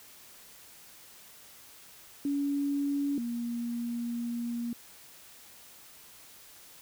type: tone pair in turn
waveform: sine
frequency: 283.2 / 236.5 Hz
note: C#4 / A#3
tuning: +37 / +25 cents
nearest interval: minor third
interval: 312 cents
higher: first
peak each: -27 / -31 dBFS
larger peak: first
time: 2.25-3.18 / 3.18-4.73 s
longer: second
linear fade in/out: 2 ms
effects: white hiss -53 dBFS RMS until 6.81 s